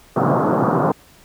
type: band-pass noise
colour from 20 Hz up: pink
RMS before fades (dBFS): -17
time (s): 0.16-0.92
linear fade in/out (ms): 5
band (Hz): 130 to 1300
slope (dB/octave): 48
effects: pink hiss -49 dBFS RMS until 1.24 s